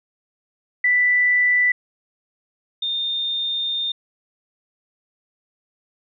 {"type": "tone pair in turn", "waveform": "sine", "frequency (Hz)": [1979, 3634], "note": ["B6", "A#7"], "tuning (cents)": [3, -45], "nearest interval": "major seventh", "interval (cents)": 1052, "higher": "second", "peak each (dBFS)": [-14, -21], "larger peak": "first", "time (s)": [[0.84, 1.72], [2.82, 3.92]], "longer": "second", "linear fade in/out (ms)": 5, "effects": []}